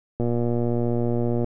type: click train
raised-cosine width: 2 ms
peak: -12 dBFS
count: 149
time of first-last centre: 0.2-1.444 s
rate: 119 Hz
effects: none